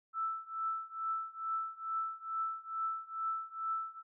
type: tone with tremolo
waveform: sine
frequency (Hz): 1321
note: E6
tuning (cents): +3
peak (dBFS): -31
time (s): 0.13-4.03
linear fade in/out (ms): 50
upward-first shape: triangle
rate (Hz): 2.3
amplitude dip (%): 95
effects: none